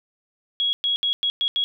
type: tone bursts at uneven times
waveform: sine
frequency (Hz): 3322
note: G#7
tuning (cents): 0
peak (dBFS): -19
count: 6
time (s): 0.6-0.73 / 0.84-0.96 / 1.03-1.13 / 1.23-1.3 / 1.41-1.48 / 1.56-1.64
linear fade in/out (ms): 0
effects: none